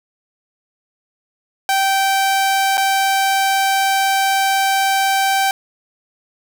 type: tone with dropouts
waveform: sawtooth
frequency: 778 Hz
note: G5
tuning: 13 cents flat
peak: -10 dBFS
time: 1.69-5.51 s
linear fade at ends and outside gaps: 1 ms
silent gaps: 2.772-2.778 s
effects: none